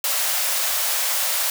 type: high-pass noise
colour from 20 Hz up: white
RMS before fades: -22 dBFS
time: 0.04-1.5 s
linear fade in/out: 2 ms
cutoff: 510 Hz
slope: 96 dB/octave
effects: none